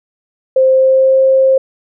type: tone with pitch glide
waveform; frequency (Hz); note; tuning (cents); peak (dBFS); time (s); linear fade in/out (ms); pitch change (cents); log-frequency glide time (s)
sine; 524 to 530.4; C5 to C5; +2 to +23; -6; 0.56-1.58; 5; +21; 0.67-1.21
effects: none